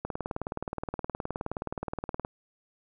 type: click train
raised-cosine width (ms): 1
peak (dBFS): -18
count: 43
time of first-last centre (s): 0.05-2.249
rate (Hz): 19.1
effects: none